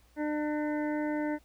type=harmonic tone with a mistuned harmonic; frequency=300.2 Hz; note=D4; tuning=38 cents sharp; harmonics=1 / 2 / 3 / 5 / 6 / 7; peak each=-30 / -36 / -40 / -44 / -46 / -47 dBFS; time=0.16-1.39 s; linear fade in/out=50 ms; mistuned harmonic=7; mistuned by=-55 cents; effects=added 60 Hz sine -62 dBFS peak until 1.44 s + pink hiss -66 dBFS RMS until 1.44 s